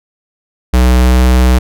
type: tone with pitch glide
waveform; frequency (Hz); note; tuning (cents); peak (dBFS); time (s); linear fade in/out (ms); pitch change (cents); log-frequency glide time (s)
square; 62.4 to 62.87; B1 to B1; +19 to +32; -6; 0.73-1.59; 10; +13; 1.01-1.18
effects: none